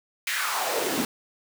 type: noise with high-pass filter sweep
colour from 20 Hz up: pink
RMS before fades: -27 dBFS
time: 0.27-1.05 s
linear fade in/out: 2 ms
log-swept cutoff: 2200 to 210 Hz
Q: 3
effects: none